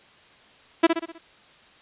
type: tone with echo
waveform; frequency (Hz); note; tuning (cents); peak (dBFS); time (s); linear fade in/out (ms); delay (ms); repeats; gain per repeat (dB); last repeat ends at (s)
sawtooth; 331.3; E4; +9; -8; 0.83-0.87; 10; 63; 5; -6; 1.185
effects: white hiss -53 dBFS RMS until 1.81 s + resampled to 8000 Hz